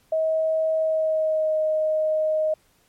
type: tone with pitch glide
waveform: sine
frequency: 637 to 623.2 Hz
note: D#5 to D#5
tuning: +41 to +3 cents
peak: -19 dBFS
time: 0.12-2.54 s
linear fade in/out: 5 ms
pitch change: -38 cents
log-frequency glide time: 0.76-1.59 s
effects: pink hiss -62 dBFS RMS until 2.88 s + MP3 64 kbps